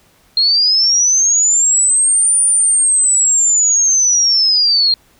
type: linear two-way sweep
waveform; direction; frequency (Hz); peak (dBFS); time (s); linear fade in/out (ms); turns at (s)
sine; up then down; 4186 to 9400 to 4186; -9; 0.37-4.94; 2; 2.41
effects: pink hiss -52 dBFS RMS until 5.19 s